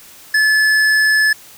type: tone with hard clipping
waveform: triangle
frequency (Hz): 1727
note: A6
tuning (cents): -33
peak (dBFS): -12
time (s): 0.34-1.33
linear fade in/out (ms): 5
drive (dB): 14
effects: white hiss -41 dBFS RMS until 1.57 s